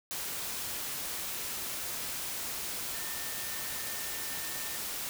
sine tone in noise, 1804 Hz, A6, 43 cents sharp, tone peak -47 dBFS, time 2.94-4.76 s, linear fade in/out 0 ms, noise white, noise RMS -37 dBFS, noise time 0.11-5.09 s, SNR -13 dB, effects none

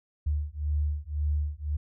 sine beating tone pair, 73.42 / 75.32 Hz, D2 / D2, 0 / +44 cents, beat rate 1.9 Hz, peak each -29 dBFS, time 0.26-1.77 s, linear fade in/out 10 ms, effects none

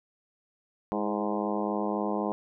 harmonic tone with a mistuned harmonic, 103.83 Hz, G#2, in tune, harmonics 2 / 3 / 4 / 5 / 6 / 7 / 8 / 9 / 10, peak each -32 / -34 / -35 / -36 / -37 / -37 / -38 / -39 / -39 dBFS, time 0.92-2.32 s, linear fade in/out 0 ms, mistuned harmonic 3, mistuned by +45 cents, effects none

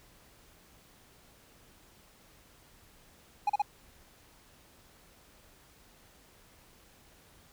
triangle tone bursts, 826 Hz, G#5, 10 cents flat, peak -22 dBFS, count 3, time 3.47-3.62 s, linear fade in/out 5 ms, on 26 ms, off 36 ms, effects pink hiss -60 dBFS RMS until 7.52 s

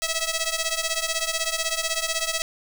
5% pulse ring-modulated tone, 651 Hz, E5, 22 cents flat, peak -10 dBFS, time 0.02-2.42 s, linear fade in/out 0 ms, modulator 1310 Hz, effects none

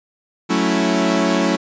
sawtooth chord, F# minor seventh, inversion none, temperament equal, 185 / 220 / 277.2 / 329.6 Hz, F#3 / A3 / C#4 / E4, 0 / 0 / 0 / 0 cents, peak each -17 dBFS, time 0.49-1.57 s, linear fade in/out 20 ms, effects resampled to 16000 Hz

